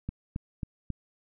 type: click train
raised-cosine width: 5 ms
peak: -20 dBFS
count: 4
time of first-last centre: 0.09-0.903 s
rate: 3.69 Hz
effects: none